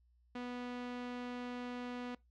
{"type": "tone with low-pass filter", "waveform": "sawtooth", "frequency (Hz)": 245.9, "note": "B3", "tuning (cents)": -7, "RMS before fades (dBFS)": -43, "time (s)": [0.35, 2.15], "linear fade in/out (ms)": 5, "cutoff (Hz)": 3300, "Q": 0.91, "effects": ["noise-tail reverb RT60 0.2 s tail -22 dB re dry", "added 60 Hz sine -67 dBFS peak until 2.3 s"]}